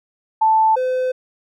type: tone pair in turn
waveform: sine / triangle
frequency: 880 / 510.9 Hz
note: A5 / C5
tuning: 0 / -41 cents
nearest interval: major sixth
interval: 941 cents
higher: first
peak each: -11 / -15 dBFS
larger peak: first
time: 0.41-0.76 / 0.76-1.12 s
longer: second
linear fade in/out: 10 ms
effects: none